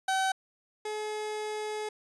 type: tone pair in turn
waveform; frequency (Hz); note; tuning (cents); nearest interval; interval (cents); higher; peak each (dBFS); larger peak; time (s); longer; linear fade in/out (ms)
30% pulse; 764 / 426.1; G5 / G#4; -45 / +44; minor seventh; 1011; first; -23 / -30; first; 0.08-0.32 / 0.85-1.89; second; 5
effects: resampled to 24000 Hz